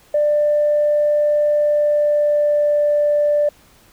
sine tone with pitch glide, 593 to 589.2 Hz, D5 to D5, +17 to +6 cents, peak -12 dBFS, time 0.14-3.49 s, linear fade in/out 5 ms, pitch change -11 cents, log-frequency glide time 1.51-2.78 s, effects tanh soft clip ceiling -8 dBFS + pink hiss -51 dBFS RMS until 3.92 s

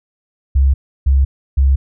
sine tone bursts, 67.7 Hz, C#2, 40 cents flat, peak -8 dBFS, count 3, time 0.55-1.76 s, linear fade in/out 10 ms, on 190 ms, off 320 ms, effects none

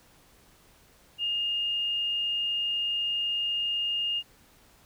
sine tone, 2832 Hz, F7, 23 cents sharp, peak -26 dBFS, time 1.18-4.23 s, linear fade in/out 50 ms, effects pink hiss -59 dBFS RMS until 4.85 s

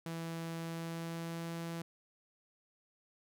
sawtooth tone with pitch glide, 165.3 to 167.22 Hz, E3 to E3, +5 to +25 cents, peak -35 dBFS, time 0.06-1.82 s, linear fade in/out 2 ms, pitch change +20 cents, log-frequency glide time 0.6-1.55 s, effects none

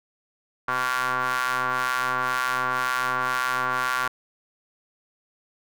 sawtooth ring-modulated tone, 127.1 Hz, C3, 50 cents flat, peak -16 dBFS, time 0.68-4.08 s, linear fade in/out 5 ms, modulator 1270 Hz, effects none

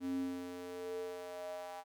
square tone with high-pass filter sweep, 89 Hz, F2, 33 cents sharp, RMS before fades -42 dBFS, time 0-1.84 s, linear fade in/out 50 ms, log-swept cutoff 240 to 770 Hz, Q 6.7, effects none

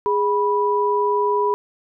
sine tone pair together, 412.9 / 982 Hz, G#4 / B5, -10 / -10 cents, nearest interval octave + minor third, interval 1500 cents, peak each -19 dBFS, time 0.06-1.54 s, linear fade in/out 0 ms, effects none

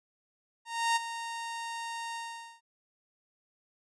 sawtooth tone with ADSR envelope, 925 Hz, A#5, 14 cents flat, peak -20 dBFS, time 0.65-2.61 s, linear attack 310 ms, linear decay 22 ms, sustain -12 dB, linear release 460 ms, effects resampled to 22050 Hz

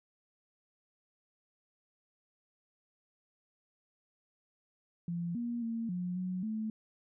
sine tone with pitch steps, 171.5 / 237.4 / 228.7 / 179 / 183.5 / 218.2 Hz, F3 / A#3 / A#3 / F3 / F#3 / A3, -31 / +32 / -33 / +43 / -14 / -14 cents, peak -33 dBFS, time 5.08-6.7 s, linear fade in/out 2 ms, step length 270 ms, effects none

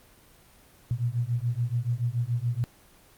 sine beating tone pair, 116.54 / 123.54 Hz, A#2 / B2, 0 / +1 cents, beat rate 7 Hz, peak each -28 dBFS, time 0.91-2.64 s, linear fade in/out 0 ms, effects pink hiss -56 dBFS RMS until 3.17 s + Opus 24 kbps

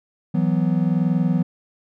triangle chord, E suspended second, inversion none, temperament just, 164.81 / 185.42 / 247.2 Hz, E3 / F#3 / B3, 0 / +4 / +2 cents, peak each -18 / -19 / -22 dBFS, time 0.34-1.43 s, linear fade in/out 10 ms, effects none

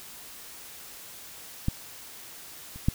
clicks, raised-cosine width 5 ms, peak -12 / -30 / -9 dBFS, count 3, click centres 1.684 / 2.76 / 2.885 s, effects white hiss -45 dBFS RMS until 2.94 s

